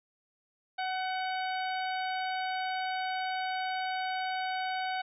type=harmonic tone with a mistuned harmonic; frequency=747 Hz; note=F#5; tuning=16 cents sharp; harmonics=1 / 2 / 3 / 4 / 5 / 6; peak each=-32 / -38 / -42 / -44 / -46 / -48 dBFS; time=0.78-5.02 s; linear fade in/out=10 ms; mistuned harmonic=2; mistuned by=+15 cents; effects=none